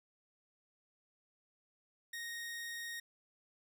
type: tone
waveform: sawtooth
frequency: 1864.7 Hz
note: A#6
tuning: in tune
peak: -38 dBFS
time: 2.13-3 s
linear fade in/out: 5 ms
effects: none